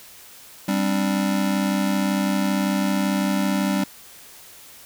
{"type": "chord", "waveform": "square", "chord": "G suspended fourth", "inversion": "none", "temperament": "just", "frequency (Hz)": [196, 261.3, 294], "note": ["G3", "C4", "D4"], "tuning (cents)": [0, -2, 2], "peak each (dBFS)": [-22, -28, -27], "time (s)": [0.68, 3.84], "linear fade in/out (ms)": 5, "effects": ["white hiss -45 dBFS RMS until 4.85 s"]}